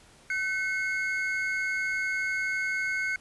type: tone pair together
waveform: triangle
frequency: 1520.4 / 2172 Hz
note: F#6 / C#7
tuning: +47 / -36 cents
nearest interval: tritone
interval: 617 cents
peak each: -28 dBFS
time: 0.3-3.16 s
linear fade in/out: 2 ms
effects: pink hiss -56 dBFS RMS until 3.2 s + resampled to 24000 Hz